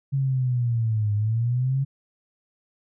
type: linear two-way sweep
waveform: sine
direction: down then up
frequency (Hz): 138.59 to 102.8 to 138.59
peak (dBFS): -20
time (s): 0.12-1.85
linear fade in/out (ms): 20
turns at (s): 1.14
effects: none